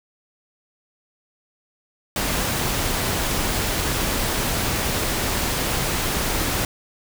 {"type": "noise", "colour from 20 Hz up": "pink", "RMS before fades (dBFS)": -23, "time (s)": [2.16, 6.65], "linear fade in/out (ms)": 2, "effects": []}